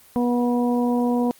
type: harmonic tone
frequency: 242.8 Hz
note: B3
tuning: 29 cents flat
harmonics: 1 / 2 / 3 / 4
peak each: -19 / -25 / -29 / -31 dBFS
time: 0.16-1.31 s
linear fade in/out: 0 ms
effects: white hiss -51 dBFS RMS until 1.39 s + Opus 24 kbps